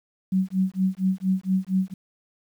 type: tone with tremolo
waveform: sine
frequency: 188.6 Hz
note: F#3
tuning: 33 cents sharp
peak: -17 dBFS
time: 0.32-1.94 s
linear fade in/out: 5 ms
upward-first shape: sine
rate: 4.3 Hz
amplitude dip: 100%
effects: 9-bit